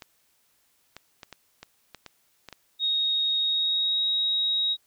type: clicks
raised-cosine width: 0.2 ms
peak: -23 dBFS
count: 9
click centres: 0.022 / 0.966 / 1.232 / 1.327 / 1.63 / 1.947 / 2.063 / 2.487 / 2.527 s
type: tone with pitch glide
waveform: sine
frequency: 3748 to 3796 Hz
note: A#7 to A#7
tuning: +9 to +31 cents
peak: -22 dBFS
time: 2.79-4.77 s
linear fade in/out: 50 ms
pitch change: +22 cents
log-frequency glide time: 3.41-4.03 s
effects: white hiss -67 dBFS RMS until 4.86 s